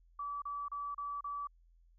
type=tone bursts; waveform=sine; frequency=1151 Hz; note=D6; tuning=35 cents flat; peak=-37 dBFS; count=5; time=0.19-1.472 s; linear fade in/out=5 ms; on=230 ms; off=33 ms; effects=added 42 Hz sine -62 dBFS peak until 1.98 s